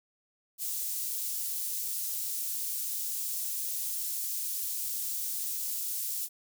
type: high-pass noise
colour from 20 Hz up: white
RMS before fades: -34 dBFS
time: 0.58-6.29 s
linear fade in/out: 50 ms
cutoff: 6700 Hz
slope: 12 dB/octave
effects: none